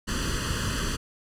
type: noise with comb filter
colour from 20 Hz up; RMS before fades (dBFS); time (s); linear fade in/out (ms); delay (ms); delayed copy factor
pink; -28; 0.07-0.97; 20; 0.66; +1
effects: low-pass 9000 Hz 12 dB/octave

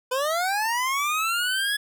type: linear sweep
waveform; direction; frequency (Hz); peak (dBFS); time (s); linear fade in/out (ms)
25% pulse; up; 493.9 to 1697; -19; 0.11-1.77; 10
effects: none

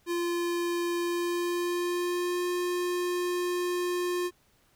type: tone with pitch glide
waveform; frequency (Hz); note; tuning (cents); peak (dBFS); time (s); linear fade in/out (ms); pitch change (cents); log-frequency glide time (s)
square; 346 to 355.5; F4 to F4; -16 to +31; -28; 0.06-4.31; 50; +47; 1-2.45
effects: pink hiss -66 dBFS RMS until 4.75 s

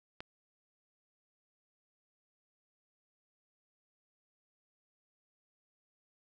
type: click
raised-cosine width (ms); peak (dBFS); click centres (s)
0.3; -26; 0.205
effects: none

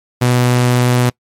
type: tone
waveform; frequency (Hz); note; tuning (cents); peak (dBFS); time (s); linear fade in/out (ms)
sawtooth; 123.47; B2; 0; -6; 0.21-1.1; 10
effects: noise-tail reverb RT60 0.1 s tail -24 dB re dry + MP3 64 kbps

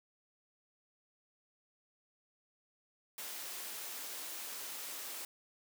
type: high-pass noise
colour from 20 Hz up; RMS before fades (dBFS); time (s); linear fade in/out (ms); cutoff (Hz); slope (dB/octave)
white; -44; 3.18-5.25; 2; 300; 12
effects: none

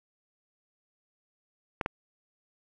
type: clicks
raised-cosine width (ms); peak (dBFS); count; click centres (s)
0.5; -14; 2; 1.812 / 1.861
effects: none

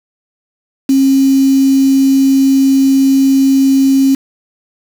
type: tone with quantisation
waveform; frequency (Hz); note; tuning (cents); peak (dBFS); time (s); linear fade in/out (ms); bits
sine; 269.9; C#4; -46; -6; 0.89-4.15; 5; 4
effects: none

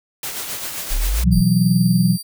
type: noise with tremolo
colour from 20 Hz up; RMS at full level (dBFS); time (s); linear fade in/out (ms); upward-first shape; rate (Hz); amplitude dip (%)
white; -26; 0.23-1.24; 2; sine; 7.6; 40
type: exponential two-way sweep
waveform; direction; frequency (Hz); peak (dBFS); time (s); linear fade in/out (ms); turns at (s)
sine; up then down; 30.76 to 72.2 to 30.76; -16; 0.9-1.42; 20; 1.31
type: chord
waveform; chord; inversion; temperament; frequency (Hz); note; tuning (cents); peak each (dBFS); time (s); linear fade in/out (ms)
sine; B suspended fourth; none; just; 123.47 / 164.63 / 185.21; B2 / E3 / F#3; 0 / -2 / +2; -19 / -17 / -15; 1.23-2.18; 50
type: tone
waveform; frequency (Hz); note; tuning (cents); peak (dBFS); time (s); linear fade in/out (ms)
15% pulse; 4699; D8; 0; -22; 1.31-2.23; 20
effects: none

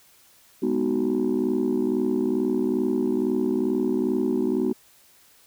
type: chord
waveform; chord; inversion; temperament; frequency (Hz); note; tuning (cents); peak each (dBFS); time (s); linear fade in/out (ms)
sine; G# minor seventh; none; just; 207.7 / 249.2 / 311.5 / 373.8; G#3 / B3 / D#4 / F#4; 0 / +16 / +2 / +18; -28 / -24 / -25 / -24; 0.62-4.73; 10
effects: tanh soft clip ceiling -15 dBFS + white hiss -56 dBFS RMS until 5.46 s

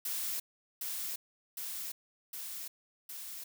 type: noise with echo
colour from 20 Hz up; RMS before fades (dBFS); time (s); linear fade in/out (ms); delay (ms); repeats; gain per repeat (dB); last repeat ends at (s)
blue; -36; 0.05-0.4; 5; 760; 4; -2; 3.44
effects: none

